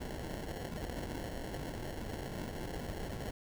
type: noise with sample-and-hold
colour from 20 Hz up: pink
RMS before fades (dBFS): -41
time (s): 0-3.31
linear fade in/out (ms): 10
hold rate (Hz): 1225
effects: none